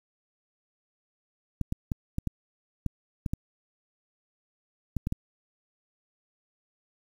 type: clicks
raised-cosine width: 5 ms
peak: -16 dBFS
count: 11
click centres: 1.613 / 1.724 / 1.918 / 2.184 / 2.273 / 2.863 / 3.262 / 3.335 / 4.967 / 5.071 / 5.124 s
effects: 8-bit